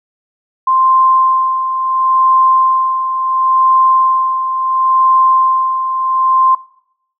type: tone with tremolo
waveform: sine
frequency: 1046.5 Hz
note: C6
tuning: in tune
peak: -6 dBFS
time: 0.67-6.55 s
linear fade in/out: 5 ms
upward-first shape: sine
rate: 0.72 Hz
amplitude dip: 60%
effects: noise-tail reverb RT60 0.7 s tail -20 dB re dry